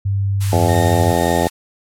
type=tone; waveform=sine; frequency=98.8 Hz; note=G2; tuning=14 cents sharp; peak=-15 dBFS; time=0.05-1.13 s; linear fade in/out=10 ms
type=high-pass noise; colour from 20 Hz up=white; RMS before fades=-29 dBFS; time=0.4-1.5 s; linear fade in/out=20 ms; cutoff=810 Hz; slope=96 dB/octave
type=harmonic tone; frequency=85.4 Hz; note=F2; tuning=38 cents flat; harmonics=1 / 2 / 3 / 4 / 5 / 6 / 7 / 8 / 9 / 10; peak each=-23 / -23 / -23 / -23 / -23 / -23 / -23 / -23 / -23 / -23 dBFS; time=0.52-1.48 s; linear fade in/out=5 ms
type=tone with tremolo; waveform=35% pulse; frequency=1841 Hz; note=A#6; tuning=22 cents flat; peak=-25 dBFS; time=0.68-1.49 s; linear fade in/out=10 ms; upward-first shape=sine; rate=2 Hz; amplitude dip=50%
effects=low-pass 12000 Hz 12 dB/octave